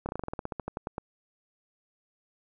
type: slowing click train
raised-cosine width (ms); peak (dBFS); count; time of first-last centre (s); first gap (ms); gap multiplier
1; -19; 16; 0.06-0.981; 29; 1.1
effects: none